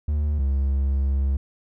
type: tone pair in turn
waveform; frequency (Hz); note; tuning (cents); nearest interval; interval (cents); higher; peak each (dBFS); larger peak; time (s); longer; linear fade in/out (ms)
triangle; 74.2 / 68.27; D2 / C#2; +18 / -26; minor second; 144; first; -18 / -17; second; 0.08-0.39 / 0.39-1.37; second; 5
effects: none